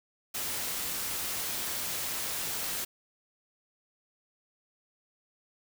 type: noise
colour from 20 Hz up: white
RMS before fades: -34 dBFS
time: 0.34-2.85 s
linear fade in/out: 10 ms
effects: none